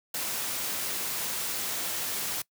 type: noise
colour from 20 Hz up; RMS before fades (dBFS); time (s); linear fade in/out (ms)
white; -32; 0.14-2.42; 5
effects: noise-tail reverb RT60 0.1 s tail -23 dB re dry + high-pass 100 Hz 12 dB/octave